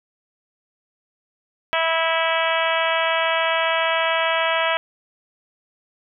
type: harmonic tone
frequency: 326.8 Hz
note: E4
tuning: 15 cents flat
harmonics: 2 / 3 / 4 / 5 / 6 / 7 / 8 / 9 / 10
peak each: -23 / -25 / -26 / -27 / -28 / -28 / -29 / -30 / -30 dBFS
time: 1.73-4.77 s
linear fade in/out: 0 ms
effects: none